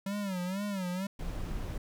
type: tone with vibrato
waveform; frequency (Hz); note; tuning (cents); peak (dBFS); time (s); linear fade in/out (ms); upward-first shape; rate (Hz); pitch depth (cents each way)
square; 191.6; G3; -39; -33; 0.06-1.07; 5; sine; 2.1; 130
type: noise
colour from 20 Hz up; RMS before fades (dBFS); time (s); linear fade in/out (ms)
brown; -36; 1.19-1.78; 5
effects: none